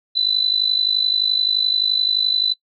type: tone with amplitude modulation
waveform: sine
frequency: 4000 Hz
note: B7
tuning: 21 cents sharp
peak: -12 dBFS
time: 0.15-2.54 s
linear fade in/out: 20 ms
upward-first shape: sine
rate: 51.6 Hz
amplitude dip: 80%
effects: noise-tail reverb RT60 0.1 s tail -23 dB re dry